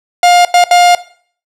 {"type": "tone bursts at uneven times", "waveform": "45% pulse", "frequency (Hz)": 707, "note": "F5", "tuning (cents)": 21, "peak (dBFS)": -4, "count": 3, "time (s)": [[0.23, 0.45], [0.54, 0.64], [0.71, 0.95]], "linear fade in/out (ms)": 2, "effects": ["noise-tail reverb RT60 0.5 s tail -17 dB re dry", "low-pass 9000 Hz 12 dB/octave"]}